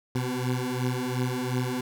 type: beating tone pair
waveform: 20% pulse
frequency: 124.5 / 127.3 Hz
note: B2 / C3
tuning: +14 / -47 cents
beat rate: 2.8 Hz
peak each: -25 / -24 dBFS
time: 0.15-1.81 s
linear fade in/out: 5 ms
effects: none